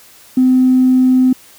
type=tone with tanh clipping; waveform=triangle; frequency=256.4 Hz; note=C4; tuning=35 cents flat; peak=-7 dBFS; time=0.37-1.33 s; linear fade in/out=5 ms; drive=4 dB; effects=white hiss -43 dBFS RMS until 1.58 s